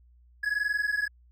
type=tone pair together; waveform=triangle; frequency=1669.6 / 1691 Hz; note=G#6 / G#6; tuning=+9 / +31 cents; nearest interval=unison; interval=22 cents; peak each=-27 dBFS; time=0.43-1.08 s; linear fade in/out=10 ms; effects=added 60 Hz sine -55 dBFS peak until 1.31 s